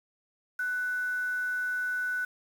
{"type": "tone with quantisation", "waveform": "sine", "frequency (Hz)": 1490, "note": "F#6", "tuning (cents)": 12, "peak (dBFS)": -28, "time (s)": [0.59, 2.25], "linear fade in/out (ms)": 5, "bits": 8, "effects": []}